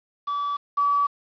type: tone pair in turn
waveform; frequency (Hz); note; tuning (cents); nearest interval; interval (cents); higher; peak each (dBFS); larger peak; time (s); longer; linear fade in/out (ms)
triangle / sine; 1150 / 1145.4; D6 / D6; -37 / -44; unison; 7; first; -22 / -18; second; 0.27-0.57 / 0.77-1.07; neither; 10
effects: resampled to 11025 Hz + 8-bit